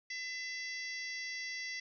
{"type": "harmonic tone with a mistuned harmonic", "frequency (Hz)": 672, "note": "E5", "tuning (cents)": 33, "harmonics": [3, 4, 5, 6, 7, 8, 9], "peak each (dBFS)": [-40, -52, -54, -57, -47, -48, -52], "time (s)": [0.1, 1.8], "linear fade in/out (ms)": 5, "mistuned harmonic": 8, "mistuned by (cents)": 51, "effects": []}